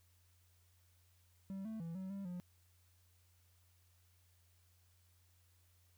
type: tone with pitch steps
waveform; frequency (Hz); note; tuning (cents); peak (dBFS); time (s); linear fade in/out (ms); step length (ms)
triangle; 193.5 / 220.8 / 166.3 / 188.9 / 197.3 / 178.1; G3 / A3 / E3 / F#3 / G3 / F3; -22 / +6 / +16 / +36 / +11 / +34; -40; 1.5-2.4; 0; 150
effects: added 88 Hz sine -69 dBFS peak until 5.97 s + white hiss -75 dBFS RMS until 5.97 s

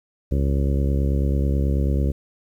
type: harmonic tone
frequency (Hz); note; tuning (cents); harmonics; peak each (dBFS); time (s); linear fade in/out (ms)
69.2; C#2; -2; 1 / 2 / 3 / 4 / 5 / 6 / 7 / 8; -19 / -25 / -29 / -31 / -33 / -35 / -36 / -37; 0.31-2.12; 10
effects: 9-bit

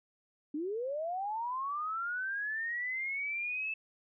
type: linear sweep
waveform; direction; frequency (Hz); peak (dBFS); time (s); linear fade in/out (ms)
sine; up; 283 to 2637; -33; 0.54-3.74; 5
effects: none

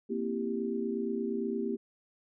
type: chord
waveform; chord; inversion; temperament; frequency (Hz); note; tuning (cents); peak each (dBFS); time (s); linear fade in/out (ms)
sine; C dominant seventh; third; equal; 233.1 / 261.6 / 329.6 / 392; Bb3 / C4 / E4 / G4; 0 / 0 / 0 / 0; -34 / -38 / -39 / -34; 0.09-1.77; 20
effects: none

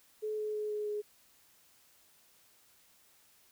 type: tone with pitch steps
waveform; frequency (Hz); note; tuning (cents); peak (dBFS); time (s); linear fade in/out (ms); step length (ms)
sine; 429.1 / 426.4 / 423.7 / 421 / 418.3; A4 / G#4 / G#4 / G#4 / G#4; -43 / +46 / +35 / +24 / +12; -33; 0.22-1.02; 20; 160
effects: white hiss -65 dBFS RMS until 3.51 s

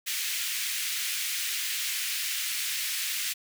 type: high-pass noise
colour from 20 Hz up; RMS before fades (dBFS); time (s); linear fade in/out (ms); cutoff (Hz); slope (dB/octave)
pink; -31; 0.06-3.34; 20; 2000; 24
effects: none

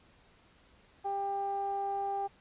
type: tone with low-pass filter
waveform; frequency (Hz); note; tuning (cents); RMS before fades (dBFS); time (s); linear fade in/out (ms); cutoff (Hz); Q
sawtooth; 397; G4; +22; -34; 1.04-2.28; 20; 830; 6.9
effects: pink hiss -63 dBFS RMS until 2.4 s + resampled to 8000 Hz

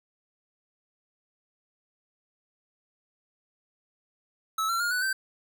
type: tone with pitch steps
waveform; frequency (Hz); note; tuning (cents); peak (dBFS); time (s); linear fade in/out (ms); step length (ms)
square; 1300 / 1359.1 / 1420.9 / 1485.6 / 1553.1; E6 / F6 / F6 / F#6 / G6; -24 / -48 / +29 / +7 / -17; -26; 4.58-5.13; 5; 110
effects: none

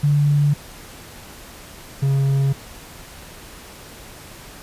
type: tone pair in turn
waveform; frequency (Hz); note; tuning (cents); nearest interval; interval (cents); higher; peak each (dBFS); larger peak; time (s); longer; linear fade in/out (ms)
sine / triangle; 145.4 / 137.08; D3 / C#3; -17 / -19; minor second; 102; first; -13; neither; 0.03-0.54 / 2.02-2.53; neither; 10
effects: pink hiss -40 dBFS RMS until 4.62 s + resampled to 32000 Hz

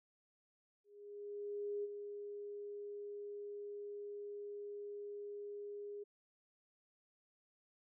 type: tone with ADSR envelope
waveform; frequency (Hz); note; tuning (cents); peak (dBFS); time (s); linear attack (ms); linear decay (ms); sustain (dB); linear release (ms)
sine; 410; G#4; -22; -37; 0.84-6.04; 1000; 29; -7; 13
effects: none

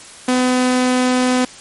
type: tone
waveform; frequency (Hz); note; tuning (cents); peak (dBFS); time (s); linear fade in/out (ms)
sawtooth; 252.4; B3; +38; -9; 0.28-1.45; 5
effects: white hiss -38 dBFS RMS until 1.6 s + MP3 48 kbps

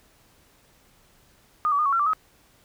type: tone with pitch steps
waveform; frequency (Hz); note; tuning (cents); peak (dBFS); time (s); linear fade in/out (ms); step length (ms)
sine; 1225 / 1142 / 1220 / 1114 / 1357 / 1170 / 1272; D#6 / D6 / D#6 / C#6 / E6 / D6 / D#6; -27 / -49 / -34 / +8 / +50 / -7 / +38; -19; 1.65-2.133; 0; 69
effects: pink hiss -59 dBFS RMS until 2.64 s

